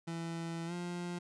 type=tone with pitch glide; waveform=30% pulse; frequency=166.5 to 175.38 Hz; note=E3 to F3; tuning=+18 to +8 cents; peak=-35 dBFS; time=0.07-1.19 s; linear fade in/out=10 ms; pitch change=+90 cents; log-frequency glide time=0.66-0.73 s; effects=resampled to 22050 Hz